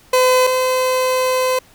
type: tone pair in turn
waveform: 30% pulse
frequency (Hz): 509 / 512.5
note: C5 / C5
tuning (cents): -48 / -36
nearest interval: unison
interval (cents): 12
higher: second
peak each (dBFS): -8 / -12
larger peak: first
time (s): 0.13-0.47 / 0.47-1.59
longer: second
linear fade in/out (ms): 5
effects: pink hiss -49 dBFS RMS until 1.74 s